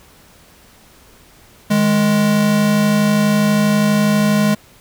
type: tone pair together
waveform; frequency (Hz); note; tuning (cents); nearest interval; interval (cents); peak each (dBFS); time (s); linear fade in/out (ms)
square; 156.2 / 208.5; D#3 / G#3; +7 / +7; perfect fourth; 500; -21 / -13; 1.7-4.55; 10
effects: pink hiss -47 dBFS RMS until 4.8 s